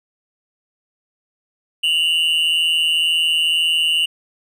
triangle tone pair together, 2794 / 2956 Hz, F7 / F#7, 0 / -2 cents, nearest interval minor second, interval 98 cents, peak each -16 dBFS, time 1.83-4.06 s, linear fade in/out 10 ms, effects none

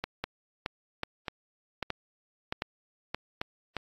two click trains, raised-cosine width 0.3 ms, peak -15 / -15 dBFS, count 7 / 5, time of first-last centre 0.04-3.767 / 0.24-3.415 s, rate 1.61 / 1.26 Hz, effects AAC 32 kbps

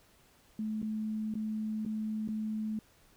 sine tone with dropouts, 216.4 Hz, A3, 29 cents flat, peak -32 dBFS, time 0.59-2.79 s, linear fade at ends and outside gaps 2 ms, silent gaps 0.818-0.827 / 1.34-1.353 / 1.851-1.861 / 2.277-2.287 s, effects pink hiss -64 dBFS RMS until 3.16 s

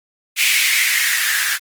violet noise with band-pass filter sweep, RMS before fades -17 dBFS, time 0.36-1.59 s, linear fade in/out 50 ms, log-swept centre 2400 to 1600 Hz, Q 5.2, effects Opus 24 kbps

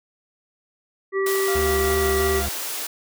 harmonic tone, 388.5 Hz, G4, 16 cents flat, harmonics 1 / 3 / 5, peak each -20 / -30 / -29 dBFS, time 1.12-2.43 s, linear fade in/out 50 ms
white high-pass noise, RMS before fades -29 dBFS, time 1.26-2.87 s, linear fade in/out 5 ms, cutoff 280 Hz, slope 48 dB/octave
30% pulse tone with tremolo, 698.5 Hz, F5, in tune, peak -26 dBFS, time 1.48-2.46 s, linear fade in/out 0 ms, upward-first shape sine, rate 5.5 Hz, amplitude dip 40%
square tone with vibrato, 72.2 Hz, D2, 29 cents flat, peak -26 dBFS, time 1.55-2.49 s, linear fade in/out 5 ms, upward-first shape sine, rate 3.1 Hz, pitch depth 51 cents each way
effects none

